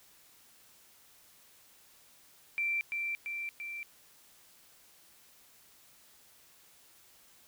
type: tone with echo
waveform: sine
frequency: 2349 Hz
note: D7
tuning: in tune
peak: -29 dBFS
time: 2.58-2.81 s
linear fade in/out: 0 ms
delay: 340 ms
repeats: 3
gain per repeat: -3 dB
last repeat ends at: 3.83 s
effects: white hiss -61 dBFS RMS until 7.47 s